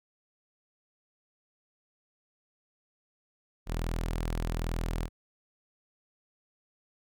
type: tone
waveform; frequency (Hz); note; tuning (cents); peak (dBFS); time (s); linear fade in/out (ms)
sawtooth; 41.2; E1; 0; -26; 3.66-5.09; 50
effects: none